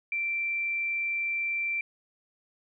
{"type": "tone", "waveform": "sine", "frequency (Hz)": 2349, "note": "D7", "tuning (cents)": 0, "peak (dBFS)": -27, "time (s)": [0.12, 1.81], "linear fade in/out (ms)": 2, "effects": []}